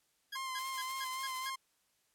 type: tone bursts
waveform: 20% pulse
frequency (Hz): 1644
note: G#6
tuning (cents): -18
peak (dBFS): -35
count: 6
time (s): 0.32-1.502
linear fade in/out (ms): 10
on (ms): 47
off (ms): 180
type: tone with vibrato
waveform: sawtooth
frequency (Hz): 1046.5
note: C6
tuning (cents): 0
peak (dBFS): -34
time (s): 0.35-1.56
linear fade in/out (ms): 10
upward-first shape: sine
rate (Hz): 3.7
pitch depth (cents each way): 29
type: noise with tremolo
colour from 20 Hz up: blue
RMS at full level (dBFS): -44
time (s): 0.58-1.48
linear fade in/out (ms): 5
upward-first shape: triangle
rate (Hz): 13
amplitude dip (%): 60
effects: white hiss -75 dBFS RMS until 2.14 s + low-pass 12000 Hz 12 dB/octave